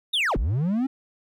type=linear two-way sweep; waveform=triangle; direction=down then up; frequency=3827 to 34.65 to 275.9 Hz; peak=-19 dBFS; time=0.13-0.87 s; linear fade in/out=10 ms; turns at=0.37 s; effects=none